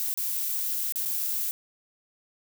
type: noise with dropouts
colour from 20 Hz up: violet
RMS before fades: -29 dBFS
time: 0-1.51 s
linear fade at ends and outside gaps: 0 ms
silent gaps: 0.14-0.175 / 0.923-0.958 / 1.052-1.057 s
effects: none